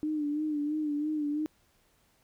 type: tone with vibrato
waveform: sine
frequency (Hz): 300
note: D4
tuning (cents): +37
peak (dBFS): -28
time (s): 0.03-1.46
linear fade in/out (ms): 0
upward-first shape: sine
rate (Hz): 3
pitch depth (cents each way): 54
effects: pink hiss -68 dBFS RMS until 2.23 s